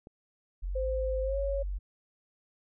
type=click; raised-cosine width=2 ms; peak=-34 dBFS; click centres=0.071 s
type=exponential two-way sweep; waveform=sine; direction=up then down; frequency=42.37 to 55 to 46.61 Hz; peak=-31 dBFS; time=0.62-1.79 s; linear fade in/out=20 ms; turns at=0.88 s
type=tone with pitch glide; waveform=sine; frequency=520 to 554.1 Hz; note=C5 to C#5; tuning=-11 to -1 cents; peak=-30 dBFS; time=0.75-1.63 s; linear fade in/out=10 ms; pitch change=+110 cents; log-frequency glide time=1.22-1.38 s
effects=none